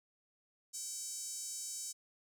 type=tone with high-pass filter; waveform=5% pulse; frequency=768 Hz; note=G5; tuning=36 cents flat; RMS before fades=-43 dBFS; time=0.73-1.93 s; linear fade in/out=20 ms; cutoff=6700 Hz; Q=2.6; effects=none